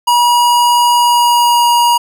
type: tone with pitch glide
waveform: square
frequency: 962 to 953.7 Hz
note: B5 to A#5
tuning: -46 to +39 cents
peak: -8 dBFS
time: 0.07-1.98 s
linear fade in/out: 10 ms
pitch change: -15 cents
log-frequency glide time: 0.94-1.67 s
effects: none